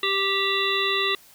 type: harmonic tone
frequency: 392 Hz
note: G4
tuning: in tune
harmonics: 1 / 3 / 5 / 7 / 9 / 10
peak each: -28 / -28 / -28 / -28 / -28 / -28 dBFS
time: 0.03-1.15 s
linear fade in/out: 2 ms
effects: white hiss -52 dBFS RMS until 1.34 s